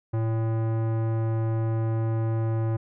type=tone with tanh clipping; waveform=sine; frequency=112.4 Hz; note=A2; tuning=37 cents sharp; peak=-25 dBFS; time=0.13-2.77 s; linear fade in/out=10 ms; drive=18 dB; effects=none